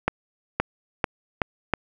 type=accelerating click train; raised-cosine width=0.5 ms; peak=-5 dBFS; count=5; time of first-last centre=0.08-1.737 s; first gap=520 ms; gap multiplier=0.85; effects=none